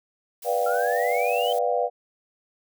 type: noise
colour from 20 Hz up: blue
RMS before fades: -40 dBFS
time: 0.42-1.59 s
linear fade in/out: 5 ms
type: chord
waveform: sine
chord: G dominant seventh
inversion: first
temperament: just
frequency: 490 / 588 / 705.6 / 784 Hz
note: B4 / D5 / F5 / G5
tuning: -14 / +2 / +18 / 0 cents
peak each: -25 / -27 / -25 / -30 dBFS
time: 0.44-1.9 s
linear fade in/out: 50 ms
type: exponential sweep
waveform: sine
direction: up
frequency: 1352 to 3136 Hz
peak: -29 dBFS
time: 0.66-1.53 s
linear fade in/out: 5 ms
effects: none